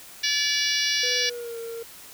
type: harmonic tone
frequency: 576 Hz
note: D5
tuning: 34 cents flat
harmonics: 3 / 4 / 5 / 6 / 7 / 8 / 9 / 10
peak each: -30 / -30 / -30 / -30 / -30 / -30 / -30 / -30 dBFS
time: 0.23-1.3 s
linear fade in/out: 10 ms
type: tone with pitch glide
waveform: triangle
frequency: 493.9 to 460.8 Hz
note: B4 to A#4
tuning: 0 to -20 cents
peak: -30 dBFS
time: 1.03-1.83 s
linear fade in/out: 5 ms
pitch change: -120 cents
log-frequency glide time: 1.19-1.58 s
effects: white hiss -45 dBFS RMS until 2.13 s